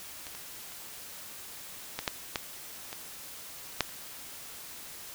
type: clicks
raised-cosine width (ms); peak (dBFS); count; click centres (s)
0.2; -24 / -25 / -30 / -15 / -10 / -12 / -21 / -7 / -28; 9; 0.268 / 0.35 / 0.721 / 1.99 / 2.078 / 2.358 / 2.929 / 3.807 / 3.892
effects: white hiss -45 dBFS RMS until 5.14 s